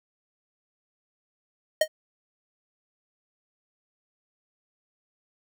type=tone with exponential decay; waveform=square; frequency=622.3 Hz; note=D#5; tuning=in tune; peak=-15 dBFS; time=1.81-1.88 s; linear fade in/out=5 ms; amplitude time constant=15 ms; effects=none

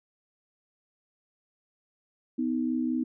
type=tone pair together; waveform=sine; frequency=249.8 / 314.7 Hz; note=B3 / D#4; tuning=+20 / +20 cents; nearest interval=major third; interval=400 cents; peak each=-27 / -30 dBFS; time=2.38-3.04 s; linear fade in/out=10 ms; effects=none

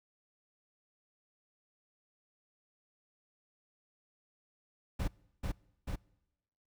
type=noise with echo; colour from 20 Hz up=brown; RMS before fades=-33 dBFS; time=4.99-5.08 s; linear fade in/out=10 ms; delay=440 ms; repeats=2; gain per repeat=-2 dB; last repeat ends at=5.96 s; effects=noise-tail reverb RT60 1.0 s tail -25 dB re dry

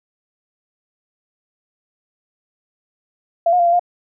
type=tone with pitch steps; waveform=sine; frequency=678 / 717 / 692 / 687 / 706 Hz; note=E5 / F5 / F5 / F5 / F5; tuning=+49 / +45 / -16 / -29 / +19 cents; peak=-11 dBFS; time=3.46-3.795 s; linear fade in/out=5 ms; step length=67 ms; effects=none

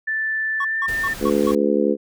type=tone with pitch glide; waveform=sine; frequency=1761 to 1795.9 Hz; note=A6 to A6; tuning=+1 to +35 cents; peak=-20 dBFS; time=0.07-1.14 s; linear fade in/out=10 ms; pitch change=+34 cents; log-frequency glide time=0.64-0.85 s
type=tone bursts; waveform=triangle; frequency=1108.7 Hz; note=C#6; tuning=in tune; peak=-21 dBFS; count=5; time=0.6-1.515 s; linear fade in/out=5 ms; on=47 ms; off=170 ms
type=noise; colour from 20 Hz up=pink; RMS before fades=-34 dBFS; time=0.88-1.55 s; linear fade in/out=2 ms
type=harmonic tone; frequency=71.8 Hz; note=D2; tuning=39 cents flat; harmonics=3 / 4 / 5 / 6 / 7; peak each=-22 / -22 / -22 / -22 / -22 dBFS; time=1.2-1.97 s; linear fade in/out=50 ms
effects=none

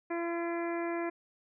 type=harmonic tone; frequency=339.7 Hz; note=F4; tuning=48 cents flat; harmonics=1 / 2 / 3 / 4 / 5 / 6 / 7; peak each=-33 / -38 / -42 / -47 / -45 / -46 / -48 dBFS; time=0.1-1.1 s; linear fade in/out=10 ms; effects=none

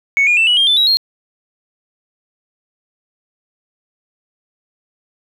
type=tone with pitch steps; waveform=sine; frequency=2217 / 2432 / 2667 / 2925 / 3209 / 3519 / 3860 / 4234 Hz; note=C#7 / D#7 / E7 / F#7 / G7 / A7 / B7 / C8; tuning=0 / -40 / +20 / -21 / +40 / 0 / -40 / +20 cents; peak=-8 dBFS; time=0.17-0.97 s; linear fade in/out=0 ms; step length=100 ms; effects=tanh soft clip ceiling -6 dBFS + 8-bit

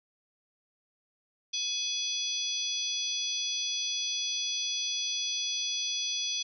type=harmonic tone with a mistuned harmonic; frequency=844 Hz; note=G#5; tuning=28 cents sharp; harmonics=3 / 4 / 5 / 6 / 7; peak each=-41 / -33 / -42 / -36 / -35 dBFS; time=1.53-6.43 s; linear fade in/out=10 ms; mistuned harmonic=6; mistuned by=-95 cents; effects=none

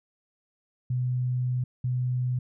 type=tone pair in turn; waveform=sine; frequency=125.5 / 125.5 Hz; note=B2 / B2; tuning=+28 / +28 cents; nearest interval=unison; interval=0 cents; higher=neither; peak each=-24 dBFS; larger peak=neither; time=0.9-1.64 / 1.84-2.39 s; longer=first; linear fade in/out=5 ms; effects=none

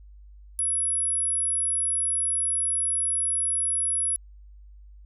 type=tone; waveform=sine; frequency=10350 Hz; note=E9; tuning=33 cents flat; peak=-20 dBFS; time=0.59-4.16 s; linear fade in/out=0 ms; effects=tanh soft clip ceiling -22 dBFS + added 50 Hz sine -45 dBFS peak until 5.05 s

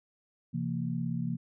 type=tone cluster; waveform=sine; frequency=131 / 168.3 / 230.3 Hz; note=C3 / E3 / A#3; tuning=+2 / +36 / -21 cents; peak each=-35 / -33 / -35 dBFS; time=0.53-1.37 s; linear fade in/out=20 ms; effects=none

